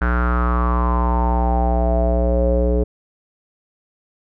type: tone with low-pass filter sweep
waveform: square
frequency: 60.4 Hz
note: B1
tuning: 38 cents flat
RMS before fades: -17 dBFS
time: 0.01-2.84 s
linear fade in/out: 10 ms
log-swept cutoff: 1500 to 470 Hz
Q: 7.1
effects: none